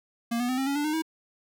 square tone with pitch steps, 233.6 / 244.4 / 255.6 / 267.4 / 279.7 / 292.6 / 306.1 / 320.2 Hz, A#3 / B3 / C4 / C4 / C#4 / D4 / D#4 / D#4, +4 / -18 / -40 / +38 / +16 / -6 / -28 / +50 cents, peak -26 dBFS, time 0.31-1.022 s, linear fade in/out 10 ms, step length 89 ms, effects none

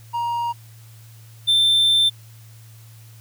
triangle tone pair in turn, 943 / 3560 Hz, A#5 / A7, +20 / +20 cents, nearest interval octave + major seventh, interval 2300 cents, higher second, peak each -19 / -12 dBFS, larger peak second, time 0.13-0.53 / 1.47-2.1 s, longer second, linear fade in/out 20 ms, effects added 112 Hz sine -42 dBFS peak until 3.2 s + white hiss -52 dBFS RMS until 3.2 s

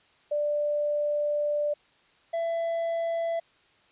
sine / triangle tone pair in turn, 590 / 668 Hz, D5 / E5, +8 / +23 cents, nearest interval major second, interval 215 cents, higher second, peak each -24 dBFS, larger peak neither, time 0.31-1.74 / 2.33-3.4 s, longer first, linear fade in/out 10 ms, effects white hiss -62 dBFS RMS until 3.91 s + resampled to 8000 Hz

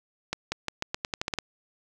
accelerating click train, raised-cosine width 0.2 ms, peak -11 dBFS, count 11, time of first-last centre 0.33-1.387 s, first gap 190 ms, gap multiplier 0.86, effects none

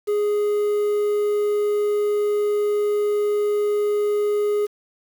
triangle tone with quantisation, 415.3 Hz, G#4, in tune, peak -16 dBFS, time 0.07-4.67 s, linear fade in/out 20 ms, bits 7, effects none

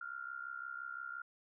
sine tone with amplitude modulation, 1400 Hz, F6, 4 cents sharp, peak -38 dBFS, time 0.01-1.22 s, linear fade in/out 5 ms, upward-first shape sine, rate 65.8 Hz, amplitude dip 85%, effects none

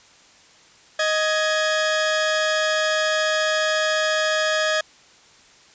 sawtooth tone pair together, 625 / 1671.4 Hz, D#5 / G#6, +8 / +11 cents, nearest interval octave + perfect fourth, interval 1703 cents, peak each -17 / -19 dBFS, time 0.99-4.81 s, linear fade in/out 5 ms, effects white hiss -51 dBFS RMS until 5.74 s + resampled to 16000 Hz

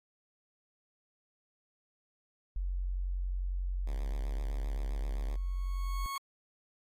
sine tone, 45.56 Hz, F#1, 26 cents flat, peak -31 dBFS, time 2.56-6.06 s, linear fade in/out 0 ms
5% pulse tone with vibrato, 68.7 Hz, C#2, 15 cents flat, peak -36 dBFS, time 3.86-5.37 s, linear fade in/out 20 ms, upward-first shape sine, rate 7.7 Hz, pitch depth 110 cents each way
40% pulse tone with exponential growth, 1100 Hz, C#6, 14 cents flat, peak -33 dBFS, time 5.07-6.18 s, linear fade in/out 5 ms, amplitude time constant 240 ms
effects AAC 64 kbps

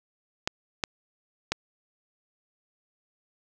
clicks, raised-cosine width 0.2 ms, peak -8 dBFS, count 3, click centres 0.475 / 0.838 / 1.52 s, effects none

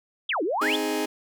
sine exponential two-way sweep, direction down then up, 3646 to 294.1 to 3646 Hz, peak -23 dBFS, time 0.29-0.76 s, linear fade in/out 5 ms, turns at 0.43 s
sawtooth chord, Ab major, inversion first, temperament just, 259.6 / 311.5 / 415.3 Hz, C4 / Eb4 / Ab4, -13 / +2 / 0 cents, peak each -28 / -24 / -24 dBFS, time 0.61-1.06 s, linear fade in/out 10 ms
effects none

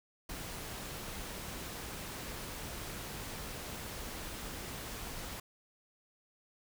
pink noise, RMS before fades -43 dBFS, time 0.29-5.4 s, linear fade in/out 5 ms, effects none

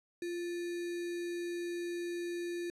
sine tone with sample-and-hold, 346.3 Hz, F4, 15 cents flat, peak -35 dBFS, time 0.22-2.7 s, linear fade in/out 2 ms, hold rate 2100 Hz, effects low-pass 10000 Hz 12 dB/octave

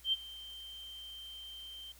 sine tone with ADSR envelope, 3135 Hz, G7, 1 cent flat, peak -26 dBFS, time 0.04-1.92 s, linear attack 85 ms, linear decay 30 ms, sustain -19 dB, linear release 3 ms, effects added 60 Hz sine -60 dBFS peak until 1.99 s + white hiss -60 dBFS RMS until 1.99 s

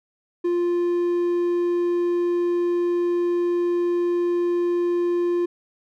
triangle tone, 349.2 Hz, F4, in tune, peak -17 dBFS, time 0.44-5.46 s, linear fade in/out 10 ms, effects none

